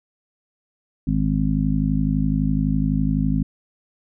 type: harmonic tone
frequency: 51.91 Hz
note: G#1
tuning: in tune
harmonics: 1 / 2 / 3 / 4 / 5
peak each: -24 / -32 / -22 / -24 / -23 dBFS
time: 1.07-3.43 s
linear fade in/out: 5 ms
effects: none